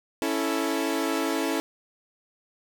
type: chord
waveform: sawtooth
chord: A major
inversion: first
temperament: equal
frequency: 277.2 / 329.6 / 440 Hz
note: C#4 / E4 / A4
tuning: 0 / 0 / 0 cents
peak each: -25 / -24 / -27 dBFS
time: 0.22-1.6 s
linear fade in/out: 0 ms
effects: none